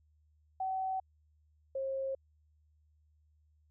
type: tone pair in turn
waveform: sine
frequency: 759 / 536.7 Hz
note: F#5 / C5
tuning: +44 / +44 cents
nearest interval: tritone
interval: 600 cents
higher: first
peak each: -32 / -33 dBFS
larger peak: first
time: 0.6-1 / 1.75-2.15 s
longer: neither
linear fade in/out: 5 ms
effects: added 76 Hz sine -66 dBFS peak until 3.7 s